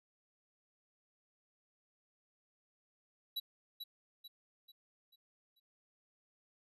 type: tone with echo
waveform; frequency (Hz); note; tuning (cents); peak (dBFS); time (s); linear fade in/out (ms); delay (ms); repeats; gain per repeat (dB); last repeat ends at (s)
square; 3926; B7; -11; -36; 3.36-3.4; 10; 440; 5; -7; 5.6
effects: resampled to 32000 Hz